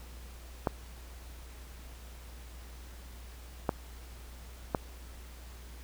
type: clicks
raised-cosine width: 1 ms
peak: -13 dBFS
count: 3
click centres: 0.672 / 3.692 / 4.748 s
effects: added 60 Hz sine -46 dBFS peak until 5.83 s + pink hiss -54 dBFS RMS until 5.83 s